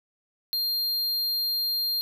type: tone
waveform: square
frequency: 4200 Hz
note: C8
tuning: 6 cents sharp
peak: -25 dBFS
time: 0.53-2.01 s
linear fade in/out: 0 ms
effects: none